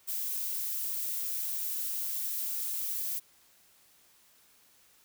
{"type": "noise", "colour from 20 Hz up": "violet", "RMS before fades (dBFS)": -34, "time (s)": [0.07, 3.2], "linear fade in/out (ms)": 20, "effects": ["white hiss -63 dBFS RMS until 5.04 s"]}